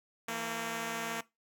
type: tone pair together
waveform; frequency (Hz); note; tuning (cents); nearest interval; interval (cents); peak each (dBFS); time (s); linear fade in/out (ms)
5% pulse; 165.3 / 228.8; E3 / A#3; +5 / -32; tritone; 563; -31 / -24; 0.28-1.21; 5
effects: noise-tail reverb RT60 0.2 s tail -19 dB re dry